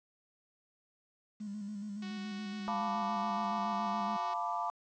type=tone with vibrato; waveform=sine; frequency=206 Hz; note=G#3; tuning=14 cents flat; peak=-38 dBFS; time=1.4-4.17 s; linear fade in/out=10 ms; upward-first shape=square; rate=7.1 Hz; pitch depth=44 cents each way
type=tone; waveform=5% pulse; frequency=370 Hz; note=F#4; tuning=in tune; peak=-35 dBFS; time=2.02-4.34 s; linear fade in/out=5 ms
type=chord; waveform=sine; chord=B half-diminished seventh; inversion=second; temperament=equal; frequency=698.5 / 880 / 987.8 / 1174.7 Hz; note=F5 / A5 / B5 / D6; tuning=0 / 0 / 0 / 0 cents; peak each=-38 dBFS; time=2.68-4.7 s; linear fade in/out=0 ms
effects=resampled to 16000 Hz + 10-bit